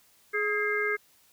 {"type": "harmonic tone with a mistuned harmonic", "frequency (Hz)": 420.4, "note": "G#4", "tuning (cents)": 21, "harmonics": [1, 3, 4, 5], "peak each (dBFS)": [-30, -35, -30, -30], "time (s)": [0.33, 0.97], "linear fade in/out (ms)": 20, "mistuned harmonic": 4, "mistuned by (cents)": -61, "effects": ["white hiss -62 dBFS RMS until 1.32 s"]}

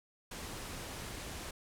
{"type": "low-pass noise", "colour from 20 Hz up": "pink", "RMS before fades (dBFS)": -44, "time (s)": [0.31, 1.51], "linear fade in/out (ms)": 5, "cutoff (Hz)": 12000, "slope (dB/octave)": 24, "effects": []}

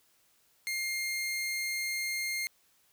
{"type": "tone", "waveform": "sawtooth", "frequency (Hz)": 2120, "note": "C7", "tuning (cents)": 22, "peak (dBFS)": -28, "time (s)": [0.67, 2.47], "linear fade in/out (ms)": 0, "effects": ["white hiss -68 dBFS RMS until 2.92 s"]}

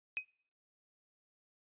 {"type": "tone with exponential decay", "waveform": "sine", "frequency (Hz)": 2520, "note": "D#7", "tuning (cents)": 21, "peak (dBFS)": -30, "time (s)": [0.17, 0.28], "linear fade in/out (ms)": 0, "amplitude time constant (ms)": 22, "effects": ["noise-tail reverb RT60 0.6 s tail -25 dB re dry", "resampled to 8000 Hz"]}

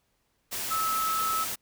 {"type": "tone in noise", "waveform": "sine", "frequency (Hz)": 1300, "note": "E6", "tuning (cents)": -24, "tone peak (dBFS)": -26, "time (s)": [0.7, 1.45], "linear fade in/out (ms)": 20, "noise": "white", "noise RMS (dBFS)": -33, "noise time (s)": [0.51, 1.56], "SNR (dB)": 4, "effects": ["pink hiss -73 dBFS RMS until 1.61 s"]}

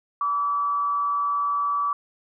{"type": "tone with frequency modulation", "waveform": "sine", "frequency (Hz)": 1150, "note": "D6", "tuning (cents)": -37, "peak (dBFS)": -21, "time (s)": [0.21, 1.93], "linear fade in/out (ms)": 2, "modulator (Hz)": 167, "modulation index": 0.26, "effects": []}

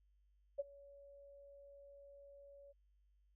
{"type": "tone with ADSR envelope", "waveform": "sine", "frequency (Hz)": 563, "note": "C#5", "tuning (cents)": 27, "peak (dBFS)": -34, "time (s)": [0.58, 2.73], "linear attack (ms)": 18, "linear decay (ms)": 26, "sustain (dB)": -23, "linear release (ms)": 23, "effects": ["added 50 Hz sine -70 dBFS peak until 3.35 s"]}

